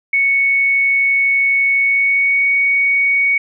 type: tone with pitch glide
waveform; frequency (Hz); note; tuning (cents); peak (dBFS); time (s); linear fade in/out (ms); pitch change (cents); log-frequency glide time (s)
sine; 2217 to 2235; C#7 to C#7; 0 to +14; -11; 0.13-3.38; 5; +14; 1.75-2.49
effects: none